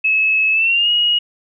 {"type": "tone with pitch glide", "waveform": "sine", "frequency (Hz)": [2588, 2888], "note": ["E7", "F#7"], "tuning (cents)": [-32, -43], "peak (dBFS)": -12, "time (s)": [0.04, 1.19], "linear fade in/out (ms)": 10, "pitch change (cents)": 189, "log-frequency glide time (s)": [0.52, 0.9], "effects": []}